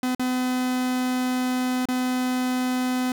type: tone with dropouts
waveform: 45% pulse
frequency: 253 Hz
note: B3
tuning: 42 cents sharp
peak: -22 dBFS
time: 0.03-3.12 s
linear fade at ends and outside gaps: 2 ms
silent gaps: 0.149-0.195 / 1.855-1.886 s
effects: none